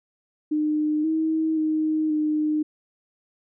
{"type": "tone with pitch steps", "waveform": "sine", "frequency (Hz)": [303.9, 318.1, 311.6, 305.1], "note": ["D#4", "D#4", "D#4", "D#4"], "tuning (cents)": [-41, 38, 3, -34], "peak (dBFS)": -20, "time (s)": [0.51, 2.63], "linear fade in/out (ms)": 10, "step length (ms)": 530, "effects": []}